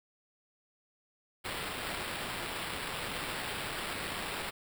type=noise with sample-and-hold; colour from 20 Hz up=white; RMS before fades=-38 dBFS; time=1.44-4.51 s; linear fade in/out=20 ms; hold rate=6300 Hz; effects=none